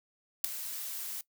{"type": "noise with ADSR envelope", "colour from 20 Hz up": "blue", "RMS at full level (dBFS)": -23, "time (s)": [0.44, 1.21], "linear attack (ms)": 4, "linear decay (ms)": 7, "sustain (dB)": -16, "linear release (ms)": 3, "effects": ["noise-tail reverb RT60 0.1 s tail -19 dB re dry"]}